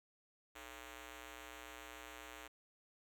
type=ring-modulated tone; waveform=5% pulse; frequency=246.9 Hz; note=B3; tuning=in tune; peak=-36 dBFS; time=0.55-2.48 s; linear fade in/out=10 ms; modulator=187 Hz; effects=none